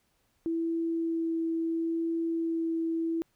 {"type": "tone with vibrato", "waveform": "sine", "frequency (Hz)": 329.6, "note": "E4", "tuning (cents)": 0, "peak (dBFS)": -27, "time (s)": [0.46, 3.22], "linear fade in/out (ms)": 0, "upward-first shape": "sine", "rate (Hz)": 0.74, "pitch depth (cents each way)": 8, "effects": ["pink hiss -72 dBFS RMS until 3.35 s"]}